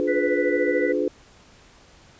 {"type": "chord", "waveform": "sine", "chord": "D diminished seventh", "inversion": "none", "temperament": "just", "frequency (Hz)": [293.7, 352.4, 422.9, 507.5], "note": ["D4", "F4", "Ab4", "Cb5"], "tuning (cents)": [0, 16, 31, 47], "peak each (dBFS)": -26, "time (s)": [0, 1.08], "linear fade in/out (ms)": 0}
{"type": "harmonic tone", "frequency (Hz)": 493.9, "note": "B4", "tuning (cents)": 0, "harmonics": [1, 3, 4], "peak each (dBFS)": [-25, -37, -28], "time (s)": [0.07, 0.93], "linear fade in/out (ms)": 20}
{"effects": ["pink hiss -52 dBFS RMS until 2.19 s", "resampled to 16000 Hz"]}